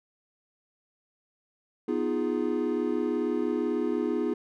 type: chord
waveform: triangle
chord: F half-diminished seventh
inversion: second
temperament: equal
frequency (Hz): 246.9 / 311.1 / 349.2 / 415.3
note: Cb4 / Eb4 / F4 / Ab4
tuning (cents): 0 / 0 / 0 / 0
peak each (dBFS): -29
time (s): 1.88-4.34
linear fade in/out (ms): 5
effects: none